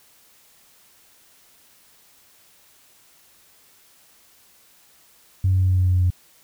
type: tone with pitch steps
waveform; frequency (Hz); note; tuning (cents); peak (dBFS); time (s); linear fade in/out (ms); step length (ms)
sine; 94 / 93.4 / 92.81 / 92.23 / 91.64 / 91.06 / 90.48 / 89.91; F#2 / F#2 / F#2 / F#2 / F#2 / F#2 / F#2 / F#2; +28 / +17 / +6 / -5 / -16 / -27 / -38 / -49; -14; 5.44-6.104; 5; 83
effects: tanh soft clip ceiling -11 dBFS + white hiss -55 dBFS RMS until 6.43 s